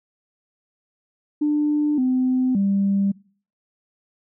sine tone with pitch steps, 297.6 / 256 / 197.8 Hz, D4 / C4 / G3, +23 / -38 / +16 cents, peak -16 dBFS, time 1.41-3.12 s, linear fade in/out 10 ms, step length 570 ms, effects noise-tail reverb RT60 0.5 s tail -25 dB re dry + tanh soft clip ceiling -12 dBFS

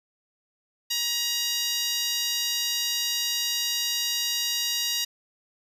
10% pulse tone with high-pass filter, 950 Hz, A#5, 33 cents sharp, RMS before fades -27 dBFS, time 0.9-5.05 s, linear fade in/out 10 ms, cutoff 3500 Hz, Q 0.87, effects resampled to 32000 Hz + 9-bit

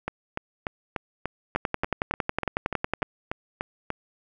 two click trains, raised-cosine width 0.5 ms, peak -13 / -9 dBFS, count 14 / 17, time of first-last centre 0.08-3.904 / 1.56-3.028 s, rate 3.4 / 10.9 Hz, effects none

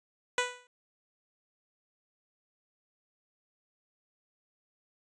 10% pulse tone with exponential decay, 493.9 Hz, B4, in tune, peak -15 dBFS, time 0.38-0.67 s, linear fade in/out 1 ms, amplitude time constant 61 ms, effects resampled to 22050 Hz

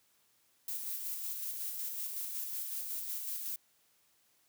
violet noise with tremolo, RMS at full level -38 dBFS, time 0.68-3.56 s, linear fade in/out 2 ms, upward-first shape square, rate 5.4 Hz, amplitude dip 30%, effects white hiss -71 dBFS RMS until 4.48 s + high-pass 60 Hz 12 dB/octave

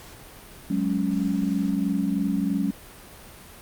sine chord, F# suspended second, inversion none, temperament just, 185 / 208.1 / 277.5 Hz, F#3 / G#3 / C#4, 0 / +4 / +2 cents, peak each -26 dBFS, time 0.7-2.71 s, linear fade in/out 5 ms, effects pink hiss -45 dBFS RMS until 3.61 s + Opus 48 kbps

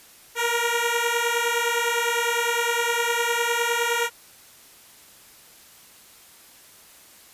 10% pulse beating tone pair, 466.2 / 476 Hz, A#4 / A#4, 0 / +36 cents, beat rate 9.8 Hz, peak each -16 dBFS, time 0.35-4.1 s, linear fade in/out 50 ms, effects white hiss -50 dBFS RMS until 7.33 s + resampled to 32000 Hz

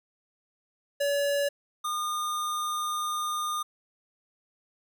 square tone pair in turn, 569 / 1216.5 Hz, C#5 / D#6, +45 / -39 cents, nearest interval octave + minor second, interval 1316 cents, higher second, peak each -25 / -29 dBFS, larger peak first, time 1-1.49 / 1.84-3.63 s, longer second, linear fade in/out 10 ms, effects none

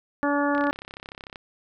harmonic tone, 287.1 Hz, D4, 39 cents flat, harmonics 1 / 2 / 3 / 4 / 5 / 6, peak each -24 / -27 / -29 / -30 / -31 / -32 dBFS, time 0.23-0.71 s, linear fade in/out 0 ms
click train, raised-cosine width 0.3 ms, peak -22 dBFS, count 28, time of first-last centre 0.55-1.358 s, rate 33.4 Hz
effects none

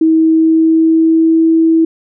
sine tone with pitch glide, 320.7 to 325.4 Hz, E4 to E4, -48 to -22 cents, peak -6 dBFS, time 0.01-1.85 s, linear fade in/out 5 ms, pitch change +26 cents, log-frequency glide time 0.13-1.49 s, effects none

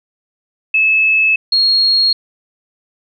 sine tone pair in turn, 2600 / 4283 Hz, E7 / C8, -24 / +40 cents, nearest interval major sixth, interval 864 cents, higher second, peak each -9 / -9 dBFS, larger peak neither, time 0.74-1.36 / 1.52-2.13 s, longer first, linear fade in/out 5 ms, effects none

